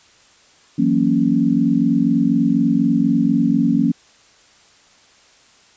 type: chord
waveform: sine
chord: F# dominant seventh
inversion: third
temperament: equal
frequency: 164.81 / 185 / 233.1 / 277.2 Hz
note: E3 / F#3 / A#3 / C#4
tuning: 0 / 0 / 0 / 0 cents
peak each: -22 / -21 / -17 / -17 dBFS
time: 0.78-3.92 s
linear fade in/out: 10 ms
effects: white hiss -51 dBFS RMS until 5.76 s + resampled to 16000 Hz